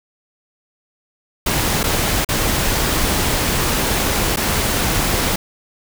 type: noise with dropouts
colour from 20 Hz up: pink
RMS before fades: -18 dBFS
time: 1.46-5.36 s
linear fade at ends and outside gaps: 5 ms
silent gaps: 1.832-1.838 / 2.248-2.288 / 4.361-4.37 s
effects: none